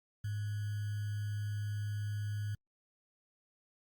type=tone with sample-and-hold; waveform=sine; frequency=104.3 Hz; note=G#2; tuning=8 cents sharp; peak=-34 dBFS; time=0.24-2.55 s; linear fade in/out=5 ms; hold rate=1575 Hz; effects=Opus 48 kbps